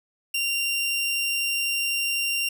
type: tone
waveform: sawtooth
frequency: 2772 Hz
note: F7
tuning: 14 cents flat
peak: -20 dBFS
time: 0.34-2.49 s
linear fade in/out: 5 ms
effects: none